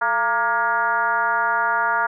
sine tone with frequency modulation, 1174.7 Hz, D6, in tune, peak -17 dBFS, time 0.01-2.07 s, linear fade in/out 10 ms, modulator 245 Hz, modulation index 1.8, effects none

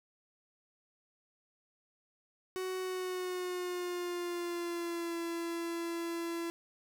45% pulse tone with pitch glide, 372.2 to 337.4 Hz, F#4 to E4, +10 to +40 cents, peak -35 dBFS, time 2.56-6.5 s, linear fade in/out 0 ms, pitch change -170 cents, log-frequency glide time 2.8-5.17 s, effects none

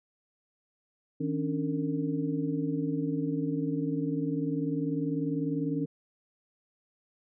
sine tone cluster, 157.7 / 273.8 / 293.9 / 457.5 Hz, D#3 / C#4 / D4 / A#4, +24 / -21 / +1 / -32 cents, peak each -33 / -31 / -33 / -38 dBFS, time 1.2-5.86 s, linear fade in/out 10 ms, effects none

